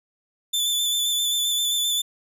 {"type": "tone with vibrato", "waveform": "sawtooth", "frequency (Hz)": 3510, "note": "A7", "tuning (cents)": -5, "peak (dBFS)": -18, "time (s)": [0.53, 2.02], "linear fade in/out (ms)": 10, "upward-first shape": "square", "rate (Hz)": 7.6, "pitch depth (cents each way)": 21, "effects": []}